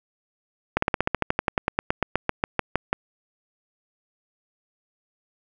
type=slowing click train; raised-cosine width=0.5 ms; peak=-5 dBFS; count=22; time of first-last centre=0.77-2.93 s; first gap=54 ms; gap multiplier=1.06; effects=none

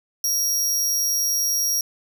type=tone; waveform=sawtooth; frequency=5650 Hz; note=F8; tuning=19 cents sharp; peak=-17 dBFS; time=0.24-1.81 s; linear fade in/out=2 ms; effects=none

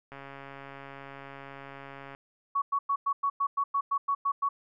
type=click train; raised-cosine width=0.5 ms; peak=-29 dBFS; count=281; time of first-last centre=0.12-2.149 s; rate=138 Hz
type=tone bursts; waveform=sine; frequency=1118 Hz; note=C#6; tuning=14 cents sharp; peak=-24 dBFS; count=12; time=2.55-4.49 s; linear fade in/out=10 ms; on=70 ms; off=100 ms
effects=none

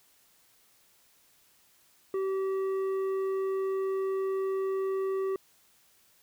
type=tone with tanh clipping; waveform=sine; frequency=384.6 Hz; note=G4; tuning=33 cents flat; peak=-29 dBFS; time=2.14-5.36 s; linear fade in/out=2 ms; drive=8 dB; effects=white hiss -64 dBFS RMS until 6.22 s

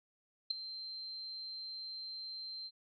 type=tone with ADSR envelope; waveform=sine; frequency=4131 Hz; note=C8; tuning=23 cents flat; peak=-27 dBFS; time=0.5-2.71 s; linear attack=9 ms; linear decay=7 ms; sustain=-15 dB; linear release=49 ms; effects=none

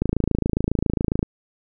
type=click train; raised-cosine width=3 ms; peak=-7 dBFS; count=34; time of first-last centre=0.02-1.229 s; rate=27.3 Hz; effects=none

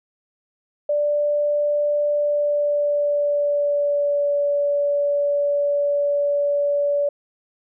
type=tone with pitch glide; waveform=sine; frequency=587.3 to 574.9 Hz; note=D5 to D5; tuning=0 to -37 cents; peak=-17 dBFS; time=0.89-7.09 s; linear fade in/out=5 ms; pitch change=-37 cents; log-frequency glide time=2.1-4.34 s; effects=none

